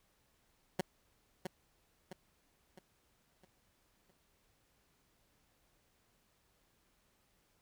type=tone with echo; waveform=15% pulse; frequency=185 Hz; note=F#3; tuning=in tune; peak=-24 dBFS; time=0.79-0.81 s; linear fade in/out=5 ms; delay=660 ms; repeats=5; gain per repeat=-7 dB; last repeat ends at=4.11 s; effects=pink hiss -74 dBFS RMS until 7.61 s